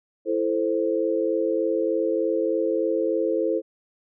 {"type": "chord", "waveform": "sine", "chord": "A minor", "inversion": "second", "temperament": "equal with one note detuned", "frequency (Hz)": [332.7, 440, 523.3], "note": ["E4", "A4", "C5"], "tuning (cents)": [16, 0, 0], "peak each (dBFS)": -25, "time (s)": [0.25, 3.62], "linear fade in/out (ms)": 50, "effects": []}